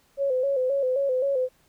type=tone with vibrato; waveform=sine; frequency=532 Hz; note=C5; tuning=29 cents sharp; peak=-21 dBFS; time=0.17-1.49 s; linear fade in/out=50 ms; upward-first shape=square; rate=3.8 Hz; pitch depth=73 cents each way; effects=pink hiss -63 dBFS RMS until 1.68 s